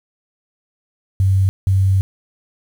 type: tone bursts at uneven times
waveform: sine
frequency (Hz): 96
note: G2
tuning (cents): -36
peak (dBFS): -11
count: 2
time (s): 1.2-1.49 / 1.67-2.01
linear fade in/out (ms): 0
effects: 7-bit